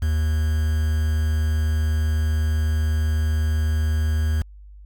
triangle tone with quantisation, 78 Hz, D#2, 5 cents sharp, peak -16 dBFS, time 0.02-4.42 s, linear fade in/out 5 ms, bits 6, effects added 50 Hz sine -40 dBFS peak until 4.85 s

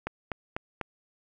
click train, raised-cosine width 0.5 ms, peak -16 dBFS, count 4, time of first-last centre 0.07-0.813 s, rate 4.04 Hz, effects none

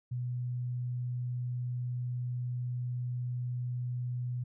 sine tone, 123.47 Hz, B2, in tune, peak -32 dBFS, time 0.11-4.44 s, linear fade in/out 10 ms, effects none

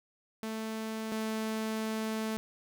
sawtooth tone pair in turn, 220.6 / 219.6 Hz, A3 / A3, +5 / -3 cents, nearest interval unison, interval 8 cents, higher first, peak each -31 / -28 dBFS, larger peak second, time 0.43-1.12 / 1.12-2.37 s, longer second, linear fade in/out 0 ms, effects none

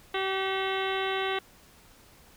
harmonic tone with a mistuned harmonic, 383.7 Hz, G4, 37 cents flat, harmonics 1 / 2 / 3 / 4 / 5 / 6 / 7 / 8 / 9 / 10, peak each -31 / -34 / -36 / -37 / -38 / -39 / -39 / -40 / -41 / -41 dBFS, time 0.14-1.39 s, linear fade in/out 5 ms, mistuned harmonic 6, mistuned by -98 cents, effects pink hiss -56 dBFS RMS until 2.36 s

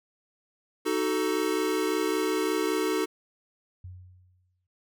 square chord, D# diminished, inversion none, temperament equal with one note detuned, 311.1 / 374.7 / 440 Hz, D#4 / F#4 / A4, 0 / +22 / 0 cents, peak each -30 dBFS, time 0.85-3.06 s, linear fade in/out 20 ms
sine tone with exponential decay, 91 Hz, F#2, 28 cents flat, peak -37 dBFS, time 3.84-4.67 s, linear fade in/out 5 ms, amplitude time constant 180 ms
effects none

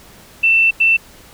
sine tone bursts at uneven times, 2676 Hz, E7, 25 cents sharp, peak -9 dBFS, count 2, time 0.43-0.71 / 0.8-0.97 s, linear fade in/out 10 ms, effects pink hiss -43 dBFS RMS until 1.33 s

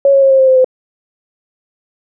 sine tone with pitch steps, 554.4 / 547.4 / 540.5 / 533.7 / 526.9 / 520.3 / 513.7 Hz, C#5 / C#5 / C#5 / C5 / C5 / C5 / C5, 0 / -22 / -44 / +34 / +12 / -10 / -32 cents, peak -5 dBFS, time 0.05-0.645 s, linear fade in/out 2 ms, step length 85 ms, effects none

